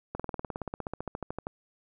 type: slowing click train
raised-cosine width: 1 ms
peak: -20 dBFS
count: 22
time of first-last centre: 0.15-1.469 s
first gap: 46 ms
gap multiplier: 1.03
effects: none